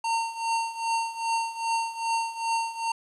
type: tone with tremolo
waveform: square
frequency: 913 Hz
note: A#5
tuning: 36 cents flat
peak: -23 dBFS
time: 0.04-2.92 s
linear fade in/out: 5 ms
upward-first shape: triangle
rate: 2.5 Hz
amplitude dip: 85%
effects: resampled to 24000 Hz + 9-bit